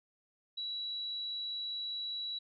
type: tone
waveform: sine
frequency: 3915 Hz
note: B7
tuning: 16 cents flat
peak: -36 dBFS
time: 0.57-2.39 s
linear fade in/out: 10 ms
effects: none